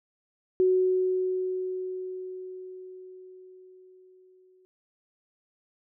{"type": "tone with exponential decay", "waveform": "sine", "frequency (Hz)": 370.7, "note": "F#4", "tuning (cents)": 3, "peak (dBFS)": -18, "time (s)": [0.6, 4.65], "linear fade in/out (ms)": 0, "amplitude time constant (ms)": 880, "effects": []}